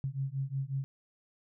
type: beating tone pair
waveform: sine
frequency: 133.1 / 138.6 Hz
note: C3 / C#3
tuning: +30 / 0 cents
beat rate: 5.5 Hz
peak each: -35 / -35 dBFS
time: 0.04-0.84 s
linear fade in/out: 0 ms
effects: none